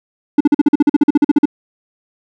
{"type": "tone bursts", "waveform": "triangle", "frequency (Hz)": 292.3, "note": "D4", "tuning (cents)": -8, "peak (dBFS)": -3, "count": 16, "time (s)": [0.38, 1.456], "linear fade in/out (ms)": 5, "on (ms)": 26, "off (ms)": 44, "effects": []}